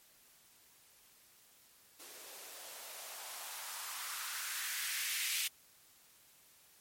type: noise with band-pass filter sweep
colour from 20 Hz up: violet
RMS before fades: -42 dBFS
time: 1.99-5.48 s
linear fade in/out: 10 ms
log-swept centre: 360 to 2500 Hz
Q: 2.2
effects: white hiss -64 dBFS RMS until 6.8 s + MP3 64 kbps